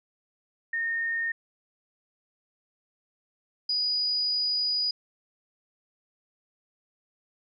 sine tone pair in turn, 1836 / 4924 Hz, A#6 / D#8, -27 / -19 cents, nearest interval octave + perfect fourth, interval 1708 cents, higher second, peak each -26 / -24 dBFS, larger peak second, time 0.73-1.32 / 3.69-4.91 s, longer second, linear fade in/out 5 ms, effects none

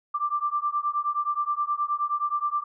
sine beating tone pair, 1174.7 / 1184.2 Hz, D6 / D6, 0 / +14 cents, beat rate 9.5 Hz, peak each -27 dBFS, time 0.14-2.64 s, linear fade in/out 10 ms, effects none

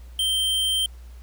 square tone, 3136 Hz, G7, in tune, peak -21 dBFS, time 0.19-0.86 s, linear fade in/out 2 ms, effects added 60 Hz sine -39 dBFS peak until 1.22 s + pink hiss -57 dBFS RMS until 1.22 s

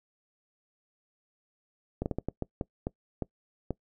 slowing click train, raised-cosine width 2 ms, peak -17 dBFS, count 10, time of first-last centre 2.02-3.707 s, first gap 39 ms, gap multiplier 1.37, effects noise-tail reverb RT60 0.1 s tail -23 dB re dry

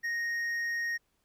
triangle tone with hard clipping, 1864.7 Hz, A#6, in tune, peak -31 dBFS, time 0.03-0.98 s, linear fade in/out 20 ms, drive 7 dB, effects pink hiss -75 dBFS RMS until 1.24 s

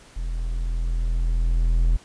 triangle tone with level ramp, 41.57 Hz, E1, 15 cents sharp, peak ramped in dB -23 to -13 dBFS, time 0.16-1.97 s, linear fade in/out 10 ms, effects pink hiss -50 dBFS RMS until 2.04 s + resampled to 22050 Hz

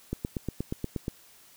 click train, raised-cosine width 3 ms, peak -17 dBFS, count 9, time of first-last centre 0.13-1.081 s, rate 8.41 Hz, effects white hiss -56 dBFS RMS until 1.56 s

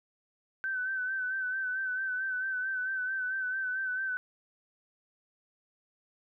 sine tone with vibrato, 1528 Hz, G6, 45 cents flat, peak -30 dBFS, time 0.64-4.17 s, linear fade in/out 0 ms, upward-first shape sine, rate 4.5 Hz, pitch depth 42 cents each way, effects none

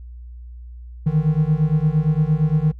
triangle beating tone pair, 150 / 158.7 Hz, D3 / D#3, +37 / +35 cents, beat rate 8.7 Hz, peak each -16 dBFS, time 1.06-2.72 s, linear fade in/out 10 ms, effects noise-tail reverb RT60 0.1 s tail -22 dB re dry + added 60 Hz sine -34 dBFS peak until 2.79 s

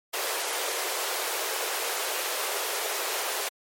pink high-pass noise, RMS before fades -30 dBFS, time 0.13-3.49 s, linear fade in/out 10 ms, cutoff 390 Hz, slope 48 dB/octave, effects MP3 64 kbps

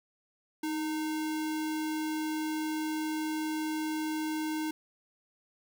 sine tone with sample-and-hold, 312.3 Hz, D#4, 7 cents sharp, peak -30 dBFS, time 0.63-4.71 s, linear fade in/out 5 ms, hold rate 1225 Hz, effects none

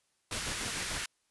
pink noise with tremolo, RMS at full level -39 dBFS, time 0.31-1.04 s, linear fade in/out 2 ms, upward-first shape square, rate 6.7 Hz, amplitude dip 55%
pink high-pass noise, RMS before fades -37 dBFS, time 0.32-1.06 s, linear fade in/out 5 ms, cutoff 1300 Hz, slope 24 dB/octave
10% pulse tone with exponential decay, 233.1 Hz, A#3, in tune, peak -29 dBFS, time 0.68-0.76 s, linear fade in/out 0 ms, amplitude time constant 17 ms
effects white hiss -75 dBFS RMS until 1.3 s + resampled to 24000 Hz

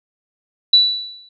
sine tone with exponential decay, 3951 Hz, B7, in tune, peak -5 dBFS, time 0.73-1.29 s, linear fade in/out 5 ms, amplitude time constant 120 ms, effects none

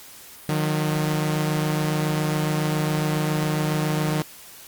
sawtooth tone pair together, 153.06 / 180.3 Hz, D#3 / F#3, -28 / -45 cents, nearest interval minor third, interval 283 cents, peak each -18 / -24 dBFS, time 0.49-4.22 s, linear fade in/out 0 ms, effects white hiss -44 dBFS RMS until 4.67 s + Opus 48 kbps

